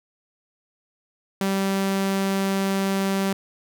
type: tone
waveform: sawtooth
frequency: 194.5 Hz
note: G3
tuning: 13 cents flat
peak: -17 dBFS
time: 1.41-3.33 s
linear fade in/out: 2 ms
effects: none